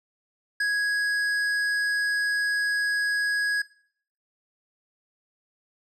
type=tone with tanh clipping; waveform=sine; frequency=1661.2 Hz; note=G#6; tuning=in tune; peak=-24 dBFS; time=0.6-3.62 s; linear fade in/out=5 ms; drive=14 dB; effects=noise-tail reverb RT60 0.6 s tail -21 dB re dry + low-pass 9000 Hz 12 dB/octave